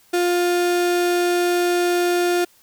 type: tone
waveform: 35% pulse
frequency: 352.2 Hz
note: F4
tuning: 15 cents sharp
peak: -15 dBFS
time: 0.13-2.45 s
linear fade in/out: 10 ms
effects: white hiss -55 dBFS RMS until 2.62 s

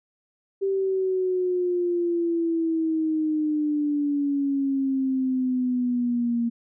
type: exponential sweep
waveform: sine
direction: down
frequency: 392 to 233.1 Hz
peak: -21 dBFS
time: 0.61-6.5 s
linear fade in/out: 20 ms
effects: none

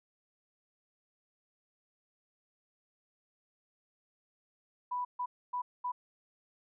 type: tone bursts at uneven times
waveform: sine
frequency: 987.8 Hz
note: B5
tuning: in tune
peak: -32 dBFS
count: 4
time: 4.91-5.05 / 5.19-5.26 / 5.53-5.62 / 5.84-5.92 s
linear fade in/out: 10 ms
effects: none

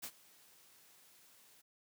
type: noise with ADSR envelope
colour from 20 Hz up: white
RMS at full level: -42 dBFS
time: 0.02-1.62 s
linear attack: 22 ms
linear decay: 63 ms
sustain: -22 dB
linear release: 15 ms
effects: high-pass 100 Hz 12 dB/octave

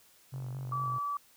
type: tone with vibrato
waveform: sine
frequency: 129 Hz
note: C3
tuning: 24 cents flat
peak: -36 dBFS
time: 0.32-0.99 s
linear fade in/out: 20 ms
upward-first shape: square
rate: 4.6 Hz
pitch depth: 37 cents each way
type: click train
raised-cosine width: 1 ms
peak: -37 dBFS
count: 32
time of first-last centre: 0.34-0.983 s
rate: 48.2 Hz
type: tone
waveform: sine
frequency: 1152 Hz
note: D6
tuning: 34 cents flat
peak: -31 dBFS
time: 0.72-1.17 s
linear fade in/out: 2 ms
effects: white hiss -62 dBFS RMS until 1.36 s

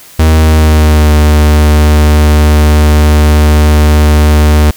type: tone with pitch glide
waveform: 45% pulse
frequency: 78.8 to 75.28 Hz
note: D#2 to D2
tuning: +23 to +43 cents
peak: -3 dBFS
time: 0.19-4.71 s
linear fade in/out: 5 ms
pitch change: -80 cents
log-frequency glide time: 0.37-1.13 s
effects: white hiss -35 dBFS RMS until 4.76 s

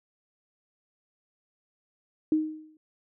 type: tone with exponential decay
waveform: sine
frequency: 311.1 Hz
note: D#4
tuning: in tune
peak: -18 dBFS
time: 2.32-2.77 s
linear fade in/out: 2 ms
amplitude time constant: 97 ms
effects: none

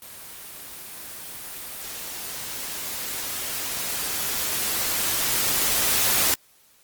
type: noise with level ramp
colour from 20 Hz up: white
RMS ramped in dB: -41 to -20 dBFS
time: 0.02-6.34 s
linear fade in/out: 0 ms
effects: white hiss -58 dBFS RMS until 6.83 s + Opus 24 kbps

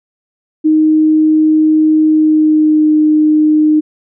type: tone with pitch glide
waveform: sine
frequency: 311.1 to 306.5 Hz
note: D#4 to D#4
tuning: 0 to -26 cents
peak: -6 dBFS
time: 0.64-3.81 s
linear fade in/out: 20 ms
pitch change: -26 cents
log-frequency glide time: 2.06-2.93 s
effects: none

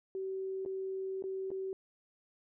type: tone with dropouts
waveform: sine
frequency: 382.1 Hz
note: G4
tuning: 44 cents flat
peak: -35 dBFS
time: 0.15-1.73 s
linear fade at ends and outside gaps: 1 ms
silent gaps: 0.651-0.66 / 1.224-1.239 / 1.505-1.515 s
effects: none

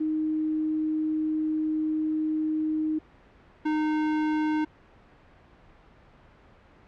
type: tone pair in turn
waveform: sine / square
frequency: 311.1 / 307.5 Hz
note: D#4 / D#4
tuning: 0 / -20 cents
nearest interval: unison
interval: 20 cents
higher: first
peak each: -24 dBFS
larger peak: neither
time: 0-2.99 / 3.65-4.65 s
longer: first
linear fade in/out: 10 ms
effects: pink hiss -55 dBFS RMS until 6.87 s + low-pass 2000 Hz 12 dB/octave

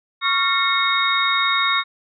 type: tone cluster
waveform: sine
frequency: 1116 / 1386 / 1818 / 2185 / 3734 Hz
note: C#6 / F6 / A#6 / C#7 / A#7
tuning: +11 / -14 / -44 / -26 / +2 cents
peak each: -21 / -24 / -27 / -23 / -21 dBFS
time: 0.21-1.84 s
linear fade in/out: 50 ms
effects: none

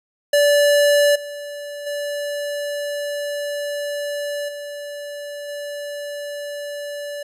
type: tone with level steps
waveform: square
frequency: 580 Hz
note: D5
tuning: 22 cents flat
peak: -13 / -30 / -24 / -30 / -28 dBFS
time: 0.33-7.23 s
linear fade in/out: 5 ms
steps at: 1.15 / 1.86 / 4.48 / 5.48 s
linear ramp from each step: 10 ms
effects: resampled to 32000 Hz

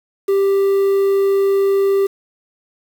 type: tone with quantisation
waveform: triangle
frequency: 393.3 Hz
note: G4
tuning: 6 cents sharp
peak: -10 dBFS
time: 0.28-2.07 s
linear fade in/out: 10 ms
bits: 6
effects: none

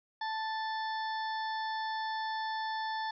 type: harmonic tone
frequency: 880 Hz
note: A5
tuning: in tune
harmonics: 1 / 2 / 4 / 5 / 6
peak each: -34 / -40 / -46 / -48 / -50 dBFS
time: 0.21-3.11 s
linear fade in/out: 5 ms
effects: none

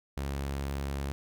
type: tone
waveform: sawtooth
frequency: 69.3 Hz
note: C#2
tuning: in tune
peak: -28 dBFS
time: 0.17-1.12 s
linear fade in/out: 0 ms
effects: none

